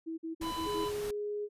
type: tone bursts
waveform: sine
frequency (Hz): 325.3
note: E4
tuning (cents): -23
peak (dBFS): -35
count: 5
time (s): 0.06-0.856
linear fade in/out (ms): 20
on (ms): 120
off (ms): 49
type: noise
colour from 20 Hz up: pink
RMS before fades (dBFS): -44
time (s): 0.41-1.11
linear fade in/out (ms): 5
type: harmonic tone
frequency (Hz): 1000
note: B5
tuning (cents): +21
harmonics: 1 / 3 / 4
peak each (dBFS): -36 / -46 / -48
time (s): 0.41-0.92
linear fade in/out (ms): 50
type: tone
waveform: sine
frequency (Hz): 415.3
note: G#4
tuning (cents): 0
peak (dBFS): -33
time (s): 0.64-1.49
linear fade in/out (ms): 50
effects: resampled to 32000 Hz

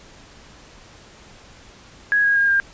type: tone with pitch steps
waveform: sine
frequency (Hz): 1661.2 / 1641.2 / 1621.4 / 1601.8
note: G#6 / G#6 / G#6 / G6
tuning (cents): 0 / -21 / -42 / +37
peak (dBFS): -14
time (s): 2.12-2.6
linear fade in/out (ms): 0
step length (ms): 120
effects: pink hiss -46 dBFS RMS until 2.73 s + resampled to 16000 Hz

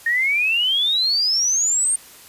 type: exponential sweep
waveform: sine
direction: up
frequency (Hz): 1830 to 8870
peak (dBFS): -16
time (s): 0.06-1.96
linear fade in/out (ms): 5
effects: white hiss -44 dBFS RMS until 2.28 s + resampled to 32000 Hz

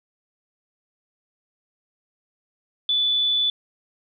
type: tone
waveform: sine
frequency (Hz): 3476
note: A7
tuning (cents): -22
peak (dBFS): -18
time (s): 2.89-3.5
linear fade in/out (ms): 2
effects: none

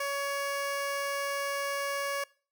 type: tone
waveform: 15% pulse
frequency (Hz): 561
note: C#5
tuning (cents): +21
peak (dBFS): -24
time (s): 0-2.24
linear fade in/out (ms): 5
effects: noise-tail reverb RT60 0.4 s tail -22 dB re dry

